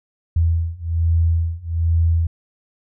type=beating tone pair; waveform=sine; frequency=82.41 / 83.61 Hz; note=E2 / E2; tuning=0 / +25 cents; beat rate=1.2 Hz; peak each=-19 / -18 dBFS; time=0.36-2.27 s; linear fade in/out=5 ms; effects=none